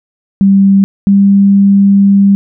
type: tone pair in turn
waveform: sine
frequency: 196 / 198.39 Hz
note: G3 / G3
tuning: 0 / +21 cents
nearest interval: unison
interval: 21 cents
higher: second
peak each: -3 dBFS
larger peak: neither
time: 0.41-0.84 / 1.07-2.35 s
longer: second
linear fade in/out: 0 ms
effects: none